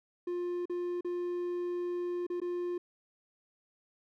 triangle tone with dropouts, 352.8 Hz, F4, 18 cents sharp, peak -30 dBFS, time 0.27-2.78 s, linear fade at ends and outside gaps 5 ms, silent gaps 0.656-0.696 / 1.009-1.046 / 2.267-2.3 / 2.402-2.416 s, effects none

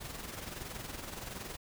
pink noise with amplitude modulation, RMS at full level -41 dBFS, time 0-1.57 s, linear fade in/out 20 ms, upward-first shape sine, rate 21.4 Hz, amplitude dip 55%, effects none

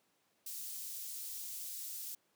white high-pass noise, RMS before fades -44 dBFS, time 0.46-2.15 s, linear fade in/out 5 ms, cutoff 5500 Hz, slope 12 dB/octave, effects pink hiss -75 dBFS RMS until 2.35 s + high-pass 200 Hz 12 dB/octave

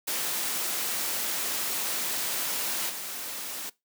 white noise with level steps, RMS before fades -30 / -36 dBFS, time 0.07-3.7 s, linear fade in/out 10 ms, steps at 2.89 s, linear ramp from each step 10 ms, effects noise-tail reverb RT60 0.2 s tail -21 dB re dry + high-pass 200 Hz 12 dB/octave

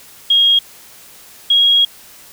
sine tone pair in turn, 3266 / 3293 Hz, G#7 / G#7, -30 / -15 cents, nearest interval unison, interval 15 cents, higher second, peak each -8 dBFS, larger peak neither, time 0.3-0.59 / 1.5-1.85 s, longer second, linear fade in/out 5 ms, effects white hiss -41 dBFS RMS until 2.32 s

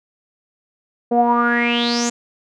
sawtooth tone with low-pass filter sweep, 237.9 Hz, A#3, 35 cents sharp, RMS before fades -17 dBFS, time 1.11-2.1 s, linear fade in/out 10 ms, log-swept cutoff 580 to 7200 Hz, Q 9.5, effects none

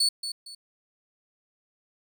35% pulse tone with echo, 4442 Hz, C#8, 3 cents sharp, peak -19 dBFS, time 0-0.09 s, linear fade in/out 5 ms, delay 230 ms, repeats 2, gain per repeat -10 dB, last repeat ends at 0.55 s, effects none

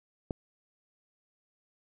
click, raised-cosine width 2 ms, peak -19 dBFS, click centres 0.308 s, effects none

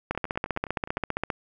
two click trains, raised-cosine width 0.5 ms, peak -11 / -23 dBFS, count 19 / 9, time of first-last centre 0.11-1.302 / 0.15-0.978 s, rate 15.1 / 9.66 Hz, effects none

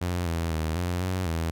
sawtooth tone with pitch steps, 88.5 / 83.2 / 79.3 / 88.5 / 92.4 / 82.2 Hz, F2 / E2 / D#2 / F2 / F#2 / E2, +23 / +17 / +33 / +23 / -2 / -4 cents, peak -22 dBFS, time 0.01-1.51 s, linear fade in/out 10 ms, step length 250 ms, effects none

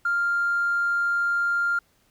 triangle tone with tanh clipping, 1396.9 Hz, F6, in tune, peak -20 dBFS, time 0.05-1.79 s, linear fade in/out 5 ms, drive 1 dB, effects pink hiss -64 dBFS RMS until 2.1 s

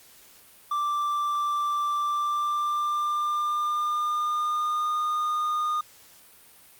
triangle tone with pitch glide, 1174.7 to 1223.2 Hz, D6 to D#6, 0 to -30 cents, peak -22 dBFS, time 0.71-5.81 s, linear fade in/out 5 ms, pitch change +70 cents, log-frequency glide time 1.98-4.98 s, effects white hiss -53 dBFS RMS until 6.79 s + Opus 48 kbps

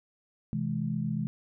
sine tone cluster, 129.1 / 163.4 / 211.7 Hz, C3 / E3 / G#3, -23 / -15 / +33 cents, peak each -34 / -32 / -32 dBFS, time 0.53-1.27 s, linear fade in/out 0 ms, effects none

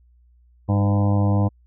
harmonic tone with a mistuned harmonic, 101.4 Hz, G#2, 41 cents flat, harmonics 1 / 2 / 3 / 5 / 6 / 7 / 8 / 9 / 10, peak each -17 / -23 / -27 / -31 / -33 / -34 / -35 / -36 / -37 dBFS, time 0.68-1.49 s, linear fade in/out 20 ms, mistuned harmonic 2, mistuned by -19 cents, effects added 60 Hz sine -52 dBFS peak until 1.66 s

